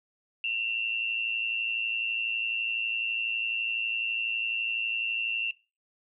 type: tone pair together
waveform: sine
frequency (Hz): 2705 / 2817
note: E7 / F7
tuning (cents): +44 / +14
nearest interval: minor second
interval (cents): 70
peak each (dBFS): -29 / -33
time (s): 0.44-5.51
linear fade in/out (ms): 2
effects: noise-tail reverb RT60 0.3 s tail -20 dB re dry